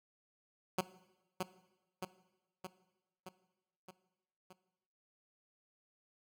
10% pulse tone with echo, 185 Hz, F#3, in tune, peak -22 dBFS, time 0.78-0.81 s, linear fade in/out 5 ms, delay 620 ms, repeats 6, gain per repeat -4 dB, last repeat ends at 4.53 s, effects noise-tail reverb RT60 1.0 s tail -17 dB re dry

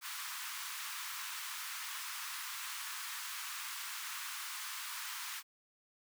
pink high-pass noise, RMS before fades -43 dBFS, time 0.01-5.43 s, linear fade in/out 50 ms, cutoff 1000 Hz, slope 48 dB/octave, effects none

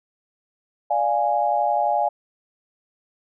sine chord, D diminished, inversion none, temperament equal, 587.3 / 698.5 / 830.6 Hz, D5 / F5 / Ab5, 0 / 0 / 0 cents, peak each -25 / -22 / -21 dBFS, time 0.9-2.09 s, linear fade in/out 10 ms, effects none

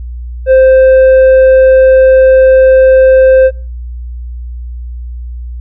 sine tone with tanh clipping, 523 Hz, C5, 1 cent flat, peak -3 dBFS, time 0.46-3.51 s, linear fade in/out 50 ms, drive 5 dB, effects noise-tail reverb RT60 0.3 s tail -20 dB re dry + added 60 Hz sine -19 dBFS peak until 5.6 s

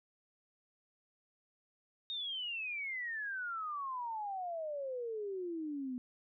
sine exponential sweep, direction down, 3729 to 245 Hz, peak -37 dBFS, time 2.1-5.98 s, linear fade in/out 0 ms, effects none

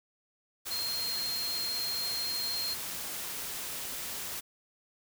sine tone in noise, 4208 Hz, C8, 9 cents sharp, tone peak -32 dBFS, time 0.7-2.75 s, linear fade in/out 20 ms, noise white, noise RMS -38 dBFS, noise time 0.65-4.41 s, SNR +3 dB, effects none

